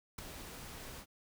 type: noise with ADSR envelope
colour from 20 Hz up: pink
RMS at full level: -39 dBFS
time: 0.18-1.06 s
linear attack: 8 ms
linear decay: 5 ms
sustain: -9 dB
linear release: 67 ms
effects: none